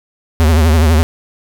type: tone with vibrato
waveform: square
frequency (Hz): 79.2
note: D#2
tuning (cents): +31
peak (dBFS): -8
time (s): 0.4-1.03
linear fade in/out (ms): 0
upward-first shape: triangle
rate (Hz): 12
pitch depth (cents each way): 130
effects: none